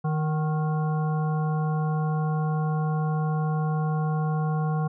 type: harmonic tone with a mistuned harmonic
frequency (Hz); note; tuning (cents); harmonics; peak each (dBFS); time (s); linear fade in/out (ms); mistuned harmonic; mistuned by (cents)
155.56; D#3; 0; 1 / 3 / 5 / 7 / 9; -23 / -36 / -34 / -37 / -43; 0.04-4.88; 10; 5; -43
effects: none